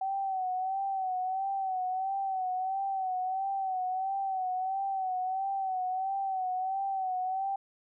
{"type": "tone with vibrato", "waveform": "sine", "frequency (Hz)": 760, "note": "F#5", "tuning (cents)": 46, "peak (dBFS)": -29, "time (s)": [0.01, 7.56], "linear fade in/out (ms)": 5, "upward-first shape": "sine", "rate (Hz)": 1.5, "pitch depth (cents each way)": 56, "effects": []}